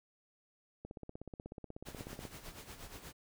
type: click train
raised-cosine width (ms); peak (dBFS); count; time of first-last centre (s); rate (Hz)
2; -32; 24; 0.85-2.252; 16.4
type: noise with tremolo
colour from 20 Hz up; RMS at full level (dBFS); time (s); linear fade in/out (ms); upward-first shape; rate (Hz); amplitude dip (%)
pink; -48; 1.85-3.13; 20; sine; 8.4; 65
effects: none